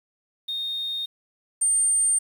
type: tone pair in turn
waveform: sine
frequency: 3690 / 8776 Hz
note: A#7 / C#9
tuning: -18 / -18 cents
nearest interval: octave + minor third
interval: 1500 cents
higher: second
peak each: -26 / -18 dBFS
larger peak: second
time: 0.48-1.06 / 1.61-2.19 s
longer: neither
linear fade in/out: 10 ms
effects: 8-bit